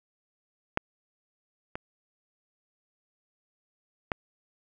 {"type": "clicks", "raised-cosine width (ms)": 0.5, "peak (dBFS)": [-9, -19, -12], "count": 3, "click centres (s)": [0.774, 1.755, 4.118], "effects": []}